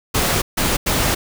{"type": "noise bursts at uneven times", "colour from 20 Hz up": "pink", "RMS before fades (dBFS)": -18, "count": 3, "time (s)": [[0.14, 0.42], [0.57, 0.77], [0.86, 1.15]], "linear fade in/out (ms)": 10, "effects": []}